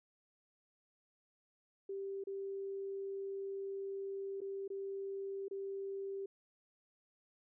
sine tone with dropouts, 392 Hz, G4, in tune, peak -39 dBFS, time 1.89-6.26 s, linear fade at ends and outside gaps 5 ms, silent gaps 2.239-2.27 / 4.406-4.415 / 4.679-4.701 / 5.483-5.51 s, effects none

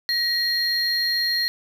triangle tone pair together, 1900 / 4229 Hz, A#6 / C8, +33 / +18 cents, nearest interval octave + major second, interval 1385 cents, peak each -24 / -20 dBFS, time 0.09-1.48 s, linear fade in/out 0 ms, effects none

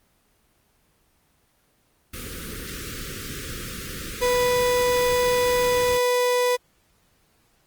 pink band-stop noise, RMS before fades -34 dBFS, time 2.13-5.98 s, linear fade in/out 10 ms, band 530 to 1200 Hz, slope 96 dB/octave
35% pulse tone, 493.9 Hz, B4, in tune, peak -17 dBFS, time 4.21-6.57 s, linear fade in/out 20 ms
effects pink hiss -64 dBFS RMS until 7.66 s + Opus 24 kbps

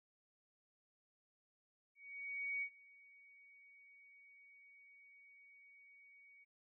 sine tone with ADSR envelope, 2246 Hz, C#7, 22 cents sharp, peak -37 dBFS, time 1.95-6.45 s, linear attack 670 ms, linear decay 73 ms, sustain -24 dB, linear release 20 ms, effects none

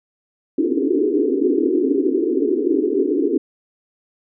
white band-pass noise, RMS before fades -18 dBFS, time 0.58-3.38 s, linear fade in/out 5 ms, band 260 to 430 Hz, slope 96 dB/octave, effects none

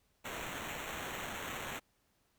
blue noise with sample-and-hold, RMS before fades -42 dBFS, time 0.24-1.8 s, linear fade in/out 20 ms, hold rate 4900 Hz, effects pink hiss -75 dBFS RMS until 2.38 s

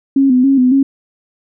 sine tone with vibrato, 262.4 Hz, C4, 5 cents sharp, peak -7 dBFS, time 0.16-0.83 s, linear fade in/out 5 ms, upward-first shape square, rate 3.6 Hz, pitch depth 68 cents each way, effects none

